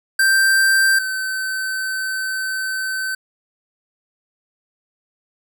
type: tone pair in turn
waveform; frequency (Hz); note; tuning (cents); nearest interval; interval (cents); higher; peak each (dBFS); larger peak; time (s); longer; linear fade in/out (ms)
square; 1568 / 1534; G6 / G6; 0 / -38; unison; 38; first; -13 / -22; first; 0.19-0.99 / 0.99-3.15; second; 5
effects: none